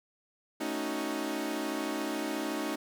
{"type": "chord", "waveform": "sawtooth", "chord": "D# half-diminished seventh", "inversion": "second", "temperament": "equal", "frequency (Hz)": [220, 277.2, 311.1, 370], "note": ["A3", "C#4", "D#4", "F#4"], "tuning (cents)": [0, 0, 0, 0], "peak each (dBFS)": [-36, -33, -31, -36], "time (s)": [0.6, 2.76], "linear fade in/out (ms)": 10, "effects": []}